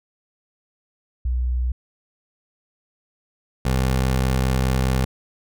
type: tone pair in turn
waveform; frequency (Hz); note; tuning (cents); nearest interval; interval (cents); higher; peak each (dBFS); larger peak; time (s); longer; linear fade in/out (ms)
sine / 20% pulse; 61.74 / 64.81; B1 / C2; 0 / -16; minor second; 84; second; -19 / -13; second; 1.25-1.72 / 3.65-5.05; second; 5
effects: none